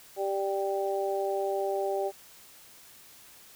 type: harmonic tone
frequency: 196 Hz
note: G3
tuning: in tune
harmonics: 2 / 3 / 4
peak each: -30 / -32 / -33 dBFS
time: 0.16-2.12 s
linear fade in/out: 50 ms
effects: white hiss -53 dBFS RMS until 3.55 s